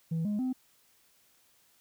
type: tone with pitch steps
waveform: sine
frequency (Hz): 163.3 / 207.9 / 256.7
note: E3 / G#3 / C4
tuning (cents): -16 / +2 / -33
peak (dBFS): -26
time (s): 0.11-0.53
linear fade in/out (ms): 10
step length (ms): 140
effects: tanh soft clip ceiling -27 dBFS + white hiss -66 dBFS RMS until 1.8 s